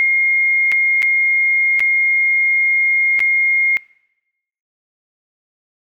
sine tone with dropouts, 2135 Hz, C7, 34 cents sharp, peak -11 dBFS, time 0-3.77 s, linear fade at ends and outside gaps 0 ms, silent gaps 0.717-0.722 / 1.021-1.028 / 1.795-1.804 / 3.193-3.203 s, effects noise-tail reverb RT60 0.9 s tail -22 dB re dry

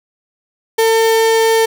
35% pulse tone, 449.5 Hz, A4, 37 cents sharp, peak -8 dBFS, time 0.78-1.66 s, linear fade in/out 10 ms, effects none

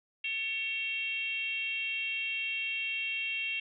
sine tone with frequency modulation, 2722 Hz, F7, 45 cents flat, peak -31 dBFS, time 0.24-3.6 s, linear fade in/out 5 ms, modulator 490 Hz, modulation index 0.84, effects none

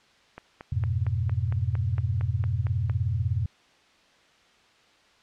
click train, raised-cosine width 0.5 ms, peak -24 dBFS, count 12, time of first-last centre 0.38-2.897 s, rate 4.37 Hz
sine chord, F diminished, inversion none, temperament equal, 87.31 / 103.83 / 123.47 Hz, F2 / Ab2 / Cb3, 0 / 0 / 0 cents, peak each -28 dBFS, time 0.72-3.46 s, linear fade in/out 5 ms
effects white hiss -59 dBFS RMS until 5.22 s + low-pass 4000 Hz 12 dB/octave

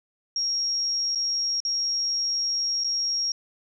sine tone with dropouts, 5588 Hz, F8, in tune, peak -23 dBFS, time 0.36-3.32 s, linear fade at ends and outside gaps 2 ms, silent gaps 1.15-1.156 / 1.603-1.65 / 2.838-2.844 s, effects none

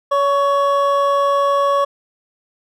triangle tone pair together, 563.7 / 1117 Hz, C#5 / C#6, +29 / +13 cents, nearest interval octave, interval 1184 cents, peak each -14 dBFS, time 0.11-1.85 s, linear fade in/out 10 ms, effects none

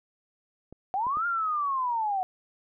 clicks, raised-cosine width 2 ms, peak -31 dBFS, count 3, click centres 0.726 / 1.068 / 1.171 s
sine linear two-way sweep, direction up then down, 732 to 1417 to 732 Hz, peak -25 dBFS, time 0.94-2.23 s, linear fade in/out 0 ms, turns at 1.26 s
effects none

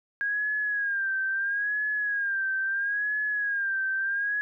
sine tone with vibrato, 1627 Hz, G#6, 36 cents flat, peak -25 dBFS, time 0.21-4.41 s, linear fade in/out 0 ms, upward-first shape sine, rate 0.75 Hz, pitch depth 78 cents each way, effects none

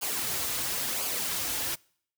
white noise with flanger, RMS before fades -31 dBFS, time 0.01-1.76 s, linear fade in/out 20 ms, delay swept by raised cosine 0.52 to 5.32 ms, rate 0.97 Hz, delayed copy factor -0.55, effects noise-tail reverb RT60 0.6 s tail -26 dB re dry

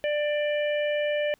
harmonic tone, 592 Hz, D5, 14 cents sharp, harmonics 1 / 3 / 4 / 5, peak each -24 / -34 / -36 / -38 dBFS, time 0.04-1.34 s, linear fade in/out 0 ms, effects pink hiss -65 dBFS RMS until 1.39 s

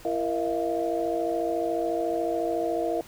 sine tone cluster, 335.8 / 467.9 / 638 / 692 Hz, E4 / A#4 / D#5 / F5, +32 / +6 / +43 / -16 cents, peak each -30 dBFS, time 0.05-3.01 s, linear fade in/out 2 ms, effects pink hiss -49 dBFS RMS until 3.07 s

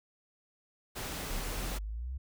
pink noise, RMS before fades -39 dBFS, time 0.95-1.79 s, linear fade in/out 20 ms
sine exponential sweep, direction up, 32.29 to 68.5 Hz, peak -35 dBFS, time 1.3-2.18 s, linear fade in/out 10 ms
effects none

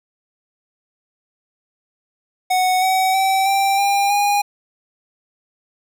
square tone with pitch steps, 740 / 754.7 / 769.6 / 784.9 / 800.5 / 816.4 Hz, F#5 / F#5 / G5 / G5 / G5 / G#5, 0 / +34 / -32 / +2 / +36 / -30 cents, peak -15 dBFS, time 2.5-4.42 s, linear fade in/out 10 ms, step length 320 ms, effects none

